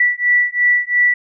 sine beating tone pair, 1957 / 1959.9 Hz, B6 / B6, -16 / -14 cents, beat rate 2.9 Hz, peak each -15 dBFS, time 0-1.14 s, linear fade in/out 5 ms, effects none

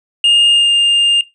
triangle tone with pitch glide, 2830 to 2810 Hz, F7 to F7, +22 to +10 cents, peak -6 dBFS, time 0.24-1.21 s, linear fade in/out 2 ms, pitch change -12 cents, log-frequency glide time 0.49-0.73 s, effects noise-tail reverb RT60 0.2 s tail -19 dB re dry + resampled to 22050 Hz

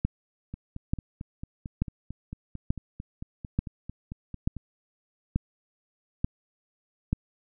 two click trains, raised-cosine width 5 ms, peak -24 / -12 dBFS, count 19 / 9, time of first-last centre 0.54-4.567 / 0.05-7.13 s, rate 4.47 / 1.13 Hz, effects none

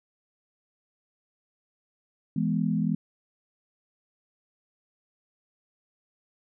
sine chord, E major, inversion none, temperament equal, 164.81 / 207.7 / 246.9 Hz, E3 / G#3 / B3, 0 / 0 / 0 cents, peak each -27 / -27 / -29 dBFS, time 2.36-2.95 s, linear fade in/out 5 ms, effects none

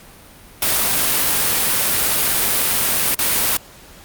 white noise with dropouts, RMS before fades -17 dBFS, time 0.62-3.57 s, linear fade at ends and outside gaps 2 ms, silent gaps 3.146-3.189 s, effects pink hiss -43 dBFS RMS until 4.04 s + Opus 48 kbps

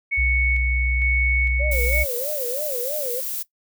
sine tone with tremolo, 2217 Hz, C#7, in tune, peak -19 dBFS, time 0.11-2.04 s, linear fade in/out 20 ms, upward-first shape square, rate 1.1 Hz, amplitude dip 35%
sine tone, 62.1 Hz, B1, 10 cents sharp, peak -20 dBFS, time 0.17-2.05 s, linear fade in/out 20 ms
sine tone with vibrato, 542 Hz, C#5, 39 cents flat, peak -26 dBFS, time 1.59-3.21 s, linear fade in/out 20 ms, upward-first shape sine, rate 3.1 Hz, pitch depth 210 cents each way
violet noise, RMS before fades -28 dBFS, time 1.71-3.43 s, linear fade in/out 10 ms
effects noise-tail reverb RT60 0.1 s tail -17 dB re dry

